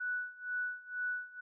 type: tone with tremolo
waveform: sine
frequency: 1480 Hz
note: F#6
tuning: in tune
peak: -32 dBFS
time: 0-1.41 s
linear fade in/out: 10 ms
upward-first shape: sine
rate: 2.1 Hz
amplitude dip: 90%
effects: none